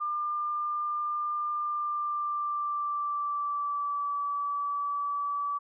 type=tone with pitch glide; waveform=sine; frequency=1198 to 1150.5 Hz; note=D6 to D6; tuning=+34 to -36 cents; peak=-28 dBFS; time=0-5.59 s; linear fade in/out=20 ms; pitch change=-70 cents; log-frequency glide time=1.54-4.18 s; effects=none